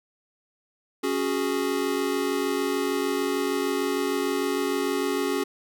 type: chord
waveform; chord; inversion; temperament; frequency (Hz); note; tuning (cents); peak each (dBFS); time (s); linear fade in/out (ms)
square; C# suspended fourth; none; equal with one note detuned; 277.2 / 368.7 / 415.3; C#4 / F#4 / G#4; 0 / -6 / 0; -29; 1.03-5.44; 10
effects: none